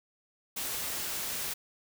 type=noise; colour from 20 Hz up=white; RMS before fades=-35 dBFS; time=0.56-1.54 s; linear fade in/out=10 ms; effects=none